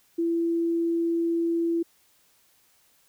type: tone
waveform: sine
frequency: 335.5 Hz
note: E4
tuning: 31 cents sharp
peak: -22 dBFS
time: 0.18-1.83 s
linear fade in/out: 10 ms
effects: white hiss -63 dBFS RMS until 3.08 s